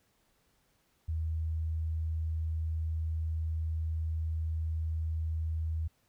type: tone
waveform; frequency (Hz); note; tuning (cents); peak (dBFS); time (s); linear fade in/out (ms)
sine; 80; D#2; +49; -30; 1.08-5.88; 10
effects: pink hiss -72 dBFS RMS until 6.08 s